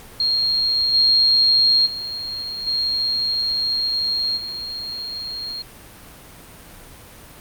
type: tone with level steps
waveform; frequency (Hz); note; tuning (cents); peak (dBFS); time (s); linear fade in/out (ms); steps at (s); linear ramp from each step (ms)
sine; 4238; C8; +21; -16 / -12 / -25 / -18 / -26; 0.2-5.62; 2; 0.93 / 1.85 / 2.66 / 4.36; 20
effects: pink hiss -42 dBFS RMS until 7.4 s + Opus 48 kbps